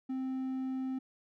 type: tone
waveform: triangle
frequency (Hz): 261.6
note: C4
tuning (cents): 0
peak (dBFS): -31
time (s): 0.09-0.99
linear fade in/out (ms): 10
effects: none